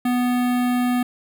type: tone with notch filter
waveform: square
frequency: 246.9 Hz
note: B3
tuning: in tune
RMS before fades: -20 dBFS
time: 0.05-1.03 s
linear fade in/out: 5 ms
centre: 5700 Hz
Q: 0.82
effects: none